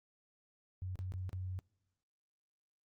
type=tone with dropouts; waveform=sine; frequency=92.5 Hz; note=F#2; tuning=in tune; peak=-38 dBFS; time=0.82-1.59 s; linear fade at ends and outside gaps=0 ms; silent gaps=0.956-0.99 / 1.121-1.138 / 1.293-1.33 s; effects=noise-tail reverb RT60 0.8 s tail -25 dB re dry + Opus 48 kbps